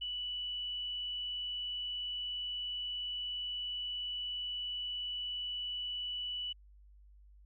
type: tone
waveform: sine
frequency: 2961 Hz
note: F#7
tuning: 1 cent sharp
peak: -36 dBFS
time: 0.01-6.53 s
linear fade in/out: 10 ms
effects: added 50 Hz sine -56 dBFS peak until 7.45 s